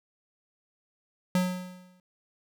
square tone with exponential decay, 182.1 Hz, F#3, 27 cents flat, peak -21 dBFS, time 1.35-2 s, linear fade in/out 2 ms, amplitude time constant 140 ms, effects none

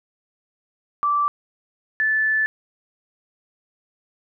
sine tone pair in turn, 1166 / 1747 Hz, D6 / A6, -13 / -13 cents, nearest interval perfect fifth, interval 700 cents, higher second, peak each -17 dBFS, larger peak neither, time 1.03-1.28 / 2-2.46 s, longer second, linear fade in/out 0 ms, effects none

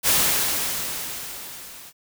white noise with level ramp, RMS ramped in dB -17 to -43 dBFS, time 0.03-1.93 s, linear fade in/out 50 ms, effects none

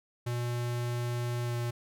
square tone with pitch glide, 120.6 to 119.42 Hz, B2 to A#2, -41 to +42 cents, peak -31 dBFS, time 0.26-1.71 s, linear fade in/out 10 ms, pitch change -17 cents, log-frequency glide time 1.43-1.55 s, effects none

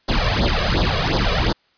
pink noise with flanger, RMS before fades -18 dBFS, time 0.08-1.53 s, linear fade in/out 10 ms, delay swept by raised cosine 0.2 to 1.8 ms, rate 2.8 Hz, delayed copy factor +0.9, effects white hiss -61 dBFS RMS until 1.77 s + resampled to 11025 Hz

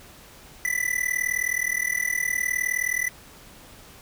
square tone with amplitude modulation, 1988 Hz, B6, 11 cents sharp, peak -20 dBFS, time 0.65-3.09 s, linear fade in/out 0 ms, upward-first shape sine, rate 39.3 Hz, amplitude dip 95%, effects pink hiss -48 dBFS RMS until 4.01 s

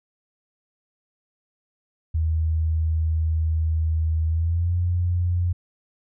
sine tone with pitch glide, 79.9 to 88.14 Hz, D#2 to F2, +47 to +16 cents, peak -19 dBFS, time 2.14-5.53 s, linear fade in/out 10 ms, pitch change +169 cents, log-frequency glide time 4.27-4.76 s, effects none

